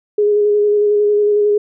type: tone with vibrato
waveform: sine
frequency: 415.3 Hz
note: G#4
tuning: in tune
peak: -10 dBFS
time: 0.18-1.58 s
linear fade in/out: 5 ms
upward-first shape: square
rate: 11 Hz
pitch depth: 14 cents each way
effects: none